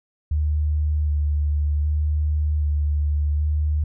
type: tone with vibrato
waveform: sine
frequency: 74.7 Hz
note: D2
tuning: 30 cents sharp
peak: -18 dBFS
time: 0.31-3.84 s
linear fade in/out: 5 ms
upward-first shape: square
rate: 0.65 Hz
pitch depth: 18 cents each way
effects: none